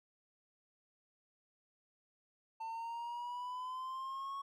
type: exponential sweep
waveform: triangle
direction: up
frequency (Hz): 895 to 1108.7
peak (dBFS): -38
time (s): 2.6-4.42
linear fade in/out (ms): 10
effects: none